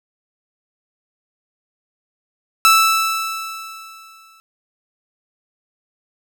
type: tone with exponential decay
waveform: sawtooth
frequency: 1318.5 Hz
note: E6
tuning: in tune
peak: -4 dBFS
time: 2.65-4.4 s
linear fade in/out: 0 ms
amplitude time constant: 380 ms
effects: none